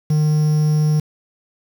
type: tone with quantisation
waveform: triangle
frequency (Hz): 152.4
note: D#3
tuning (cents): -36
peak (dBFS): -11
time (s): 0.1-1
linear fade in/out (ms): 5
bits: 6
effects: none